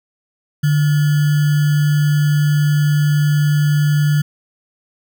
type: tone with sample-and-hold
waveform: sine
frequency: 148.2 Hz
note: D3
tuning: 16 cents sharp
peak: -11 dBFS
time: 0.63-4.22 s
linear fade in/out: 10 ms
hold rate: 1575 Hz
effects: none